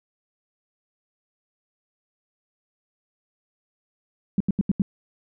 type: tone bursts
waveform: sine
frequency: 196 Hz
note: G3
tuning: in tune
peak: -16 dBFS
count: 5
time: 4.38-4.82 s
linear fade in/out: 2 ms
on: 24 ms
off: 80 ms
effects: none